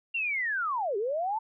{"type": "linear two-way sweep", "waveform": "sine", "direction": "down then up", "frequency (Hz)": [2794, 383.3, 906], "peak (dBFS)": -27, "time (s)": [0.14, 1.39], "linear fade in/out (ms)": 10, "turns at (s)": 0.97, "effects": []}